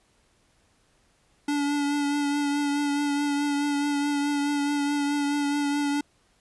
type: tone with vibrato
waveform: square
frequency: 287.9 Hz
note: D4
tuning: 34 cents flat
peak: -24 dBFS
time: 1.48-6.01 s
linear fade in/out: 5 ms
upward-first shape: triangle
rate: 4.7 Hz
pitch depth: 25 cents each way
effects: pink hiss -65 dBFS RMS until 6.4 s + resampled to 24000 Hz